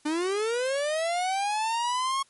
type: linear sweep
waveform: 45% pulse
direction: up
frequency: 293.7 to 1100 Hz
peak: -25 dBFS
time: 0.05-2.23 s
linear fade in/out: 10 ms
effects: white hiss -62 dBFS RMS until 2.29 s + MP3 48 kbps